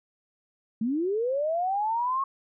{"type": "linear sweep", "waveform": "sine", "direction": "up", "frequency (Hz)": [210, 1100], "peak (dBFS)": -24, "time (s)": [0.81, 2.24], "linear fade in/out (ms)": 5, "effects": []}